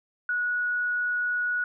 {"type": "tone", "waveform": "sine", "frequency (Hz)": 1462, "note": "F#6", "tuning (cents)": -21, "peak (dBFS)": -24, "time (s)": [0.29, 1.64], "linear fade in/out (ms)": 2, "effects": []}